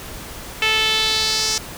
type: tone with band-pass filter sweep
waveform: sawtooth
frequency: 437.7 Hz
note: A4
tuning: 9 cents flat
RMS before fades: -19 dBFS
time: 0.62-1.58 s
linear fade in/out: 2 ms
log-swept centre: 2700 to 5700 Hz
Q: 2.9
effects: pink hiss -34 dBFS RMS until 1.77 s